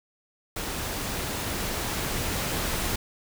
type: noise with level ramp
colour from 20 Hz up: pink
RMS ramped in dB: -32 to -28 dBFS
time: 0.56-2.96 s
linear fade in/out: 5 ms
effects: none